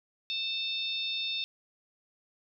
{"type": "harmonic tone with a mistuned harmonic", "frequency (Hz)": 880, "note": "A5", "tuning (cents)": 0, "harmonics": [3, 4, 5, 6], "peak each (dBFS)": [-37, -32, -41, -43], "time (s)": [0.3, 1.44], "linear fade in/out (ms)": 0, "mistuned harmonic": 4, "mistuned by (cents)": 54, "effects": []}